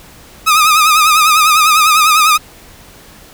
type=tone with vibrato; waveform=sawtooth; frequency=1244.5 Hz; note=D#6; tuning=in tune; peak=-3 dBFS; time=0.46-2.38 s; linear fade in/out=20 ms; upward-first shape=sine; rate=10 Hz; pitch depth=75 cents each way; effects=pink hiss -39 dBFS RMS until 3.33 s